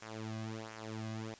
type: tone with flanger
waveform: sawtooth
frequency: 110.4 Hz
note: A2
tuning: 6 cents sharp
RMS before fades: -43 dBFS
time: 0.02-1.34 s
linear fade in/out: 0 ms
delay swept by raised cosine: 0.23 to 2.23 ms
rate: 1.4 Hz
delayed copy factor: -0.9
effects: white hiss -58 dBFS RMS until 1.39 s + resampled to 16000 Hz